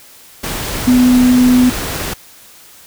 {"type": "tone in noise", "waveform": "sine", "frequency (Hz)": 250, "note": "B3", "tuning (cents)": 21, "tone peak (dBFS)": -6, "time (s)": [0.87, 1.7], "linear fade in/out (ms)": 10, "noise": "pink", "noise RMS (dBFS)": -21, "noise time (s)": [0.43, 2.14], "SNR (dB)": 12, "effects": ["white hiss -41 dBFS RMS until 2.86 s"]}